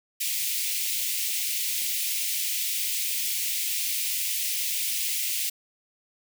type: high-pass noise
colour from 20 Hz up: white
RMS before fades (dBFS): -28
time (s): 0.2-5.5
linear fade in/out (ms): 10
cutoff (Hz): 2100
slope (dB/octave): 48
effects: none

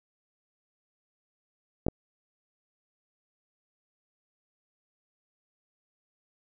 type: clicks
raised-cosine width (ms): 2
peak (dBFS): -13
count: 2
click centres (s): 1.866 / 1.884
effects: none

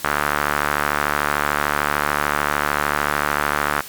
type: tone with band-pass filter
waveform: sawtooth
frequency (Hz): 73.42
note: D2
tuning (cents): 0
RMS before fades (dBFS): -21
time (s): 0.04-3.81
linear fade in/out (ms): 5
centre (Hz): 1400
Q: 2.2
effects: white hiss -36 dBFS RMS until 3.88 s + Opus 48 kbps

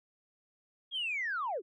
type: linear sweep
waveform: sine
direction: down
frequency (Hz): 3322 to 322.1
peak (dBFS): -31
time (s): 0.91-1.62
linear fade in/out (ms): 50
effects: tanh soft clip ceiling -27 dBFS

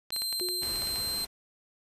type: clicks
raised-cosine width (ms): 0.2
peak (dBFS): -22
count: 11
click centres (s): 0.105 / 0.163 / 0.22 / 0.327 / 0.398 / 0.487 / 0.633 / 0.758 / 0.821 / 0.872 / 0.959
type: tone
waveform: sawtooth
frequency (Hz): 4132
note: C8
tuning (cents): -22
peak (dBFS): -27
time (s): 0.12-1.25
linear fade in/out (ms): 5
type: tone with exponential decay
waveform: sine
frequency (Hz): 360.6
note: F#4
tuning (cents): -45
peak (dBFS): -32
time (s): 0.41-1.1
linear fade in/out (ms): 1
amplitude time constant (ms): 150
type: noise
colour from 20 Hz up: pink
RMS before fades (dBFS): -42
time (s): 0.61-1.27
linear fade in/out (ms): 20
effects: resampled to 32000 Hz

